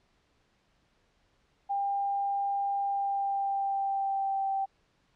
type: tone with pitch glide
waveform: sine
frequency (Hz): 798 to 779.8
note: G5 to G5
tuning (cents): +31 to -9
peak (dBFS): -27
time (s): 1.69-4.66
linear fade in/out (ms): 20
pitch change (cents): -40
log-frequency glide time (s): 2.8-4.5
effects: pink hiss -70 dBFS RMS until 5.15 s + low-pass 5000 Hz 12 dB/octave